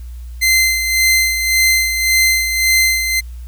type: tone with tremolo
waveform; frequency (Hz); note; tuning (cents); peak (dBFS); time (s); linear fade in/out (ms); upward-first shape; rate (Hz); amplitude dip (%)
sawtooth; 2073; C7; -17; -6; 0.41-3.21; 20; sine; 1.8; 55
effects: added 60 Hz sine -27 dBFS peak until 3.47 s + white hiss -51 dBFS RMS until 3.47 s